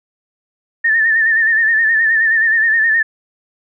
sine tone with vibrato, 1795 Hz, A6, 34 cents sharp, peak -10 dBFS, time 0.84-3.03 s, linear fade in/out 10 ms, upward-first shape sine, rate 9.5 Hz, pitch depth 61 cents each way, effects none

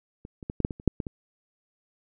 clicks, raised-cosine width 3 ms, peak -27 / -27 / -18 / -14 / -10 / -20 / -30 / -6 / -17 / -21 dBFS, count 10, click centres 0.251 / 0.428 / 0.499 / 0.603 / 0.649 / 0.708 / 0.799 / 0.877 / 1.002 / 1.068 s, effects none

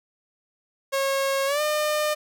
sawtooth tone with pitch glide, 545 to 604.7 Hz, C#5 to D#5, -29 to -50 cents, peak -18 dBFS, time 0.92-2.15 s, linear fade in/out 20 ms, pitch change +179 cents, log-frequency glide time 1.46-1.61 s, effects none

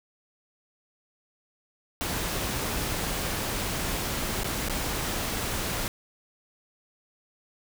pink noise with dropouts, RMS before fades -30 dBFS, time 2.01-5.88 s, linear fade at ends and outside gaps 0 ms, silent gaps 4.434-4.444 / 4.685-4.697 s, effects none

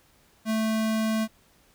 square tone, 220 Hz, A3, in tune, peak -24 dBFS, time 0.45-1.28 s, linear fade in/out 50 ms, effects pink hiss -61 dBFS RMS until 1.74 s

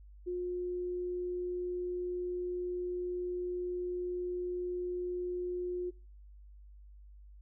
sine tone, 357.8 Hz, F4, 42 cents sharp, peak -33 dBFS, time 0.26-5.91 s, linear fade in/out 20 ms, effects noise-tail reverb RT60 0.4 s tail -24 dB re dry + added 50 Hz sine -51 dBFS peak until 7.41 s

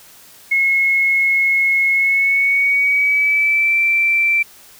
sine tone with pitch glide, 2173 to 2342 Hz, C#7 to D7, -35 to -5 cents, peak -12 dBFS, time 0.51-4.43 s, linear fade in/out 10 ms, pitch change +130 cents, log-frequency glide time 1.92-3.78 s, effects white hiss -44 dBFS RMS until 4.79 s

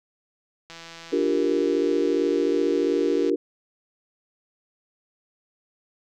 click train, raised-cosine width 0.2 ms, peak -24 dBFS, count 432, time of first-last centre 0.7-3.296 s, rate 166 Hz
sine chord, G minor seventh, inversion second, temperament equal, 293.7 / 349.2 / 392 / 466.2 Hz, D4 / F4 / G4 / Bb4, 0 / 0 / 0 / 0 cents, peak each -25 dBFS, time 1.12-3.36 s, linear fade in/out 10 ms
effects none

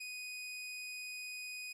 sawtooth tone, 2489 Hz, D#7, in tune, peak -39 dBFS, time 0-1.73 s, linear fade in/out 10 ms, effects low-pass 12000 Hz 12 dB/octave + 13-bit

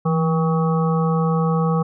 harmonic tone with a mistuned harmonic, 160 Hz, D#3, 49 cents sharp, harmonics 1 / 3 / 5 / 7 / 8, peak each -17 / -24 / -28 / -27 / -31 dBFS, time 0.05-1.83 s, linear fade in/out 10 ms, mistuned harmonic 1, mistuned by +64 cents, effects none

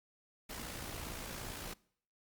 pink noise with amplitude modulation, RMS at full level -42 dBFS, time 0.49-1.74 s, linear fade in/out 10 ms, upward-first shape sine, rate 57.5 Hz, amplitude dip 50%, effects noise-tail reverb RT60 0.6 s tail -23 dB re dry + Opus 48 kbps

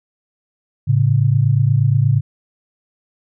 sine tone pair together, 110 / 138.44 Hz, A2 / C#3, 0 / -2 cents, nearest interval major third, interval 398 cents, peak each -14 dBFS, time 0.87-2.21 s, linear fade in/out 20 ms, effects none

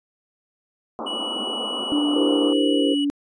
pink band-pass noise, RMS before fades -31 dBFS, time 0.99-2.53 s, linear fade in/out 0 ms, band 210 to 1300 Hz, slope 96 dB/octave
triangle tone, 2935 Hz, F#7, 15 cents flat, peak -25 dBFS, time 1.06-3.05 s, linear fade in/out 10 ms
sine tone with pitch glide, 293.7 to 286.2 Hz, D4 to D4, 0 to -45 cents, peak -19 dBFS, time 1.92-3.1 s, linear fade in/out 0 ms, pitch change -45 cents, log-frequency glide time 2.7-2.86 s
sine chord, C dominant seventh, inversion first, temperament equal, 329.6 / 392 / 466.2 / 523.3 Hz, E4 / G4 / Bb4 / C5, 0 / 0 / 0 / 0 cents, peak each -26 dBFS, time 2.15-2.95 s, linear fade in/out 20 ms
effects resampled to 22050 Hz

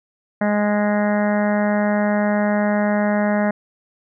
harmonic tone, 207.7 Hz, G#3, in tune, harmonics 1 / 2 / 3 / 4 / 5 / 6 / 7 / 8 / 9 / 10, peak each -18 / -31 / -21 / -27 / -33 / -36 / -32 / -32 / -31 / -38 dBFS, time 0.41-3.51 s, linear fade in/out 5 ms, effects none

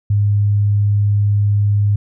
sine tone, 102.6 Hz, G#2, 21 cents flat, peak -11 dBFS, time 0.1-1.96 s, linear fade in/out 5 ms, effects none

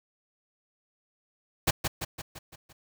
pink noise with echo, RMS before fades -23 dBFS, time 1.67-1.71 s, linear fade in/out 10 ms, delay 170 ms, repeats 6, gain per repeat -5 dB, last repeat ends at 2.73 s, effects none

